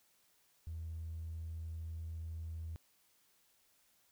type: tone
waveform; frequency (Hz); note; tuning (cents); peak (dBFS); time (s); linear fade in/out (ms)
triangle; 81.2; E2; -26; -37; 0.67-2.76; 0
effects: tanh soft clip ceiling -38 dBFS + white hiss -72 dBFS RMS until 4.11 s